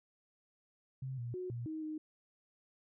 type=tone with pitch steps; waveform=sine; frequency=131.8 / 119.5 / 365.6 / 118.9 / 314.7 / 309.4 Hz; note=C3 / A#2 / F#4 / A#2 / D#4 / D#4; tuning=+13 / +43 / -21 / +35 / +20 / -10 cents; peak=-38 dBFS; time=1.02-1.98 s; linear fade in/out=5 ms; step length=160 ms; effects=none